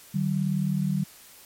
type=tone pair together; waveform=sine; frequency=151.36 / 190.7 Hz; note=D#3 / G3; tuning=-47 / -47 cents; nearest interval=major third; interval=400 cents; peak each=-26 / -25 dBFS; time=0.14-1.04 s; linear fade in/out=10 ms; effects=white hiss -50 dBFS RMS until 1.45 s + MP3 64 kbps